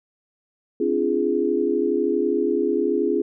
sine chord, D half-diminished seventh, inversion third, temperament equal with one note detuned, 261.6 / 293.7 / 342.8 / 415.3 Hz, C4 / D4 / F4 / Ab4, 0 / 0 / -32 / 0 cents, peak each -26 / -27 / -23 / -22 dBFS, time 0.8-3.22 s, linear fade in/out 5 ms, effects none

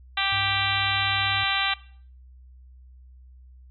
harmonic tone, 392 Hz, G4, in tune, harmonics 2 / 3 / 4 / 5 / 6 / 7 / 8 / 9 / 10, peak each -31 / -31 / -31 / -31 / -31 / -31 / -31 / -31 / -31 dBFS, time 0.17-1.74 s, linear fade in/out 5 ms
triangle tone, 100.1 Hz, G2, 37 cents sharp, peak -31 dBFS, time 0.32-1.44 s, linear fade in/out 5 ms
effects noise-tail reverb RT60 0.5 s tail -18 dB re dry + added 63 Hz sine -46 dBFS peak until 3.7 s

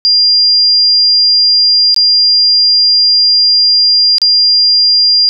sine tone with dropouts, 4800 Hz, D8, 37 cents sharp, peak -5 dBFS, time 0.05-5.29 s, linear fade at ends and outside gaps 0 ms, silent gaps 1.944-1.963 / 4.183-4.217 s, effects none

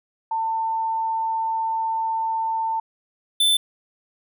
sine / square tone pair in turn, 896 / 3529 Hz, A5 / A7, +31 / +4 cents, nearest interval 2 octaves, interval 2373 cents, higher second, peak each -21 / -16 dBFS, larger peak second, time 0.31-2.8 / 3.4-3.57 s, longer first, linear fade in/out 5 ms, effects none

